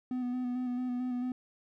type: tone with vibrato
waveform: triangle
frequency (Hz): 249.2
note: B3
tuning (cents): +16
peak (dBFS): -29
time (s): 0.11-1.32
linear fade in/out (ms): 2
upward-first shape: square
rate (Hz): 4.5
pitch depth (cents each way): 21
effects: none